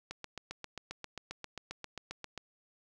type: click train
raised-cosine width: 0.2 ms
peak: -23 dBFS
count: 18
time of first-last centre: 0.11-2.377 s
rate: 7.5 Hz
effects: none